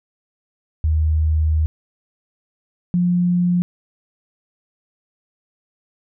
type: tone pair in turn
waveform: sine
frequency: 78.1 / 176.91 Hz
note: D#2 / F3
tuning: +7 / +23 cents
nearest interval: octave + major second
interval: 1416 cents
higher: second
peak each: -14 dBFS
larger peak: neither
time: 0.84-1.66 / 2.94-3.62 s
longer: first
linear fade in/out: 0 ms
effects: none